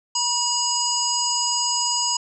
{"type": "harmonic tone with a mistuned harmonic", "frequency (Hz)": 963, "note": "B5", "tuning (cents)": -44, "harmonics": [1, 3, 5, 7, 8], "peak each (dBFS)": [-26, -30, -24, -25, -30], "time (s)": [0.15, 2.17], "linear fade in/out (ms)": 5, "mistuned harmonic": 5, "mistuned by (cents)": 52, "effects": []}